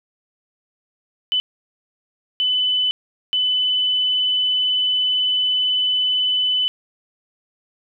sine tone bursts at uneven times, 3006 Hz, F#7, 27 cents sharp, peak -16 dBFS, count 3, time 1.32-1.4 / 2.4-2.91 / 3.33-6.68 s, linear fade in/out 0 ms, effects none

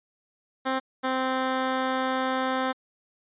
10% pulse tone pair in turn, 263 / 260.4 Hz, C4 / C4, +9 / -8 cents, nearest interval unison, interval 17 cents, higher first, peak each -16 dBFS, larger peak neither, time 0.65-0.8 / 1.03-2.73 s, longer second, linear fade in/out 20 ms, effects resampled to 8000 Hz

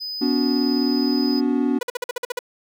triangle tone, 5000 Hz, D#8, 8 cents sharp, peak -26 dBFS, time 0-1.41 s, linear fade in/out 20 ms
triangle chord, B minor, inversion none, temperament equal with one note detuned, 246.9 / 286.1 / 370 Hz, B3 / D4 / F#4, 0 / -45 / 0 cents, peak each -19 / -19 / -25 dBFS, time 0.21-1.79 s, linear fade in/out 10 ms
sawtooth tone bursts, 490 Hz, B4, 14 cents flat, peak -19 dBFS, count 9, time 1.81-2.391 s, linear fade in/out 5 ms, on 21 ms, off 49 ms
effects none

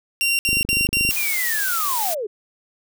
sawtooth tone bursts, 2761 Hz, F7, 20 cents flat, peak -14 dBFS, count 4, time 0.21-1.11 s, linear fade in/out 0 ms, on 180 ms, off 60 ms
click train, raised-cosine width 3 ms, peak -16 dBFS, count 16, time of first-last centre 0.49-1.09 s, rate 25 Hz
blue noise, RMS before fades -24 dBFS, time 1.09-2.15 s, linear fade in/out 20 ms
sine linear sweep, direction down, 2489 to 386 Hz, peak -23 dBFS, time 1.16-2.27 s, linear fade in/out 10 ms
effects none

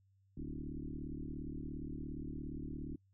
sine tone with frequency modulation, 154.4 Hz, D#3, 13 cents flat, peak -40 dBFS, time 0.37-2.96 s, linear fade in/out 5 ms, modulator 37.2 Hz, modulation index 4.6, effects noise-tail reverb RT60 0.1 s tail -26 dB re dry + added 97 Hz sine -68 dBFS peak until 3.13 s

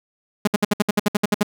sawtooth tone bursts, 207.4 Hz, G#3, 2 cents flat, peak -10 dBFS, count 12, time 0.45-1.431 s, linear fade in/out 5 ms, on 24 ms, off 63 ms, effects none

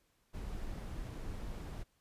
brown noise, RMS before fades -42 dBFS, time 0.33-1.84 s, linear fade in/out 20 ms, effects pink hiss -75 dBFS RMS until 2 s + resampled to 32000 Hz

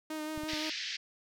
sawtooth tone with vibrato, 308.9 Hz, D#4, 12 cents flat, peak -32 dBFS, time 0.1-0.7 s, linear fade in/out 5 ms, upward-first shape sine, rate 5.8 Hz, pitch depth 22 cents each way
clicks, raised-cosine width 5 ms, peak -32 / -35 / -33 dBFS, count 3, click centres 0.377 / 0.435 / 0.534 s
white band-pass noise, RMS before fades -38 dBFS, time 0.48-0.97 s, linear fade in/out 10 ms, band 1700 to 5500 Hz, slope 48 dB/octave
effects none

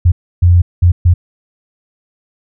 sine tone bursts at uneven times, 87.8 Hz, F2, 10 cents sharp, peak -4 dBFS, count 4, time 0.05-0.12 / 0.42-0.62 / 0.82-0.92 / 1.05-1.14 s, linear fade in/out 10 ms, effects none

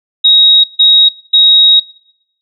sine tone bursts at uneven times, 3788 Hz, A#7, 27 cents sharp, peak -3 dBFS, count 3, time 0.24-0.64 / 0.79-1.09 / 1.33-1.8 s, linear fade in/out 10 ms, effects noise-tail reverb RT60 0.8 s tail -21 dB re dry

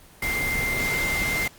sine tone in noise, 2093 Hz, C7, in tune, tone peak -24 dBFS, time 0.22-1.48 s, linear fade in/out 5 ms, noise pink, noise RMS -29 dBFS, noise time 0.22-1.48 s, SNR +2 dB, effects pink hiss -50 dBFS RMS until 1.58 s + Opus 24 kbps

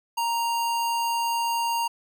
square tone, 932.3 Hz, A#5, in tune, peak -24 dBFS, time 0.17-1.88 s, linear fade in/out 10 ms, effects none

